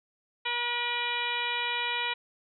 harmonic tone with a mistuned harmonic, 480.3 Hz, B4, 48 cents flat, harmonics 1 / 2 / 3 / 4 / 5 / 6 / 7 / 8, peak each -43 / -34 / -39 / -36 / -33 / -36 / -39 / -38 dBFS, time 0.45-2.14 s, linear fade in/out 10 ms, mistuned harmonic 6, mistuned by +45 cents, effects none

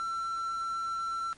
triangle tone with quantisation, 1346 Hz, E6, 36 cents sharp, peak -29 dBFS, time 0-1.33 s, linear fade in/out 0 ms, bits 9, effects pink hiss -58 dBFS RMS until 1.37 s + MP3 48 kbps

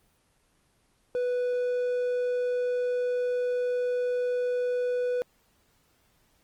triangle tone, 493.9 Hz, B4, in tune, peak -23 dBFS, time 1.15-5.22 s, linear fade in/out 0 ms, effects pink hiss -67 dBFS RMS until 6.43 s + Opus 24 kbps

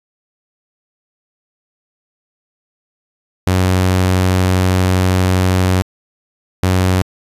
sawtooth tone bursts at uneven times, 92.5 Hz, F#2, in tune, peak -7 dBFS, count 2, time 3.47-5.82 / 6.63-7.02 s, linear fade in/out 0 ms, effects resampled to 32000 Hz

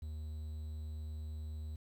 triangle tone with quantisation, 77.3 Hz, D#2, 11 cents flat, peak -38 dBFS, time 0.02-1.76 s, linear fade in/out 5 ms, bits 11, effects none

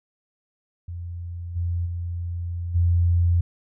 sine tone with level steps, 86.5 Hz, F2, 16 cents flat, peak -30 / -22 / -26 / -16 dBFS, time 0.88-3.41 s, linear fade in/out 5 ms, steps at 1.55 / 1.85 / 2.74 s, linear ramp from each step 20 ms, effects none

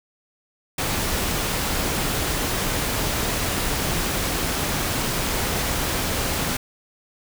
pink noise, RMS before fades -24 dBFS, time 0.78-6.57 s, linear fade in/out 5 ms, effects none

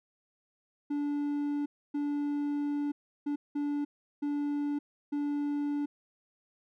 triangle tone bursts at uneven times, 290 Hz, D4, 22 cents flat, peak -27 dBFS, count 6, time 0.9-1.66 / 1.94-2.92 / 3.26-3.36 / 3.55-3.85 / 4.22-4.79 / 5.12-5.86 s, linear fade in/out 10 ms, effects none

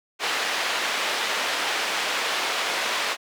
white band-pass noise, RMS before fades -26 dBFS, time 0.19-3.17 s, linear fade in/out 50 ms, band 460 to 3200 Hz, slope 12 dB/octave, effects none

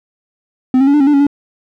triangle tone with pitch steps, 257 / 269.8 / 282.8 / 296.5 / 272.1 / 294.6 / 279.1 / 286.3 Hz, C4 / C#4 / C#4 / D4 / C#4 / D4 / C#4 / D4, -31 / -47 / +35 / +17 / -32 / +6 / +12 / -44 cents, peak -5 dBFS, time 0.74-1.268 s, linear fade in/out 2 ms, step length 66 ms, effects none

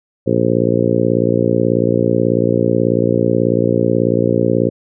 harmonic tone, 58.27 Hz, A#1, in tune, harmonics 2 / 3 / 4 / 5 / 6 / 7 / 8 / 9, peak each -20 / -20 / -20 / -20 / -20 / -20 / -20 / -20 dBFS, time 0.26-4.7 s, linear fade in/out 20 ms, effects none

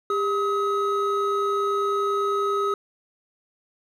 triangle tone pair together, 401 / 1273.1 Hz, G4 / D#6, +39 / +39 cents, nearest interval octave + minor sixth, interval 2000 cents, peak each -22 dBFS, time 0.1-2.74 s, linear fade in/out 2 ms, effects none

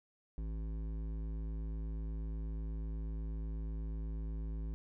sine tone with hard clipping, 54.1 Hz, A1, 29 cents flat, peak -39 dBFS, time 0.38-4.74 s, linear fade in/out 0 ms, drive 12 dB, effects none

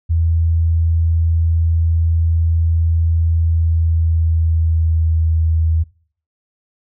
sine tone with pitch glide, 82.41 to 80.76 Hz, E2 to E2, 0 to -35 cents, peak -12 dBFS, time 0.09-5.84 s, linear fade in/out 20 ms, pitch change -35 cents, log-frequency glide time 3.3-5.24 s, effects noise-tail reverb RT60 0.5 s tail -22 dB re dry

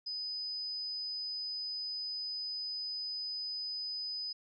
sine tone, 5000 Hz, D#8, 8 cents sharp, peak -36 dBFS, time 0.06-4.33 s, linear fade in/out 10 ms, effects none

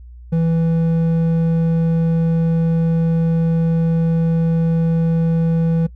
sine tone with hard clipping, 164.81 Hz, E3, in tune, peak -15 dBFS, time 0.32-5.87 s, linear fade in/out 10 ms, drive 6 dB, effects noise-tail reverb RT60 0.1 s tail -21 dB re dry + added 60 Hz sine -35 dBFS peak until 5.95 s

